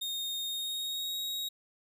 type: tone with pitch glide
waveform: 40% pulse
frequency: 3696 to 3787 Hz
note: A#7 to A#7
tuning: -16 to +27 cents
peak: -32 dBFS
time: 0.01-1.49 s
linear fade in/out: 10 ms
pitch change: +43 cents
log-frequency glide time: 0.46-1.19 s
effects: none